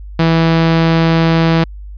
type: tone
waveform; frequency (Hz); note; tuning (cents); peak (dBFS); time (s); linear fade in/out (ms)
sawtooth; 164.1; E3; -8; -5; 0.19-1.64; 5
effects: added 50 Hz sine -27 dBFS peak until 1.97 s + resampled to 11025 Hz